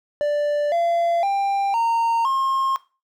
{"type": "tone with pitch steps", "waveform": "triangle", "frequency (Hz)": [587.3, 682.5, 793.1, 921.6, 1070.9], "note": ["D5", "F5", "G5", "A#5", "C6"], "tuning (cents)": [0, -40, 20, -20, 40], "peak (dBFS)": -16, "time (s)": [0.21, 2.76], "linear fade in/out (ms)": 0, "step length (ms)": 510, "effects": ["noise-tail reverb RT60 0.3 s tail -18 dB re dry"]}